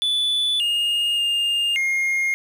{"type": "tone with pitch steps", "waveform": "triangle", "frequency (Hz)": [3472, 2842, 2817, 2135], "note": ["A7", "F7", "F7", "C7"], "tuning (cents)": [-24, 30, 14, 34], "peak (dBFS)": -17, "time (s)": [0.02, 2.34], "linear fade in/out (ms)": 0, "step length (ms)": 580, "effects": ["8-bit"]}